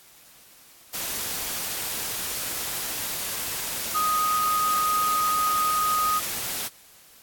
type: tone in noise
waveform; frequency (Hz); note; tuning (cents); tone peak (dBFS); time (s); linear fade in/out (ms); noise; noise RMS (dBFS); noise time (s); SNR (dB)
sine; 1247; D#6; +3; -21; 3.94-6.2; 20; white; -30; 0.93-6.69; +6
effects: white hiss -52 dBFS RMS until 7.22 s + AAC 64 kbps